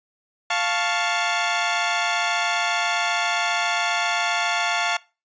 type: chord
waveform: 15% pulse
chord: F augmented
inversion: none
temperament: equal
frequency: 698.5 / 880 / 1108.7 Hz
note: F5 / A5 / C#6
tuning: 0 / 0 / 0 cents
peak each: -17 / -19 / -21 dBFS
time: 0.5-4.97 s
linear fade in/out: 5 ms
effects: noise-tail reverb RT60 0.3 s tail -22 dB re dry + resampled to 16000 Hz